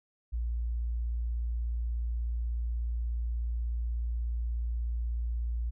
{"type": "tone", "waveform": "sine", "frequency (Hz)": 58.27, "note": "A#1", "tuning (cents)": 0, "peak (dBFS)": -29, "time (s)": [0.32, 5.71], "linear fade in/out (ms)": 20, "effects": []}